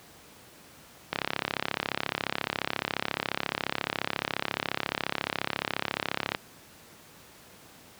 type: click train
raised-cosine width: 0.3 ms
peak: -10 dBFS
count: 180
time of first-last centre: 1.13-6.349 s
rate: 34.3 Hz
effects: pink hiss -52 dBFS RMS until 7.99 s + high-pass 100 Hz 12 dB/octave